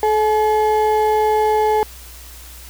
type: ring-modulated tone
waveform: triangle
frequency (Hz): 642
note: E5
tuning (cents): -46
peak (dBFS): -8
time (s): 0.03-1.83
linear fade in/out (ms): 0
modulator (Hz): 211
effects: added 60 Hz sine -38 dBFS peak until 2.69 s + white hiss -40 dBFS RMS until 2.69 s